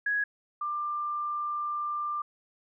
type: tone pair in turn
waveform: sine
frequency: 1667 / 1189.3 Hz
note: G#6 / D6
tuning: +6 / +21 cents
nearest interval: tritone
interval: 585 cents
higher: first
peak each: -25 / -29 dBFS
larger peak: first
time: 0.06-0.24 / 0.61-2.22 s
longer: second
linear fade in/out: 5 ms
effects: none